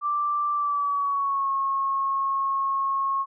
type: tone with pitch glide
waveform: sine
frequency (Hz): 1174.7 to 1089.7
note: D6 to C#6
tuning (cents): 0 to -30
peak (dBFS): -22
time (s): 0.01-3.26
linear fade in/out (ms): 50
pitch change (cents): -130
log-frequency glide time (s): 0.53-1.51
effects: none